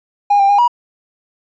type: tone with pitch steps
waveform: triangle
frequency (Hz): 815 / 792 / 812 / 962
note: G#5 / G5 / G#5 / B5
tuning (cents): -33 / +18 / -39 / -46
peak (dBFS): -5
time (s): 0.3-0.68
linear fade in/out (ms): 10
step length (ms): 95
effects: tanh soft clip ceiling -4 dBFS + resampled to 16000 Hz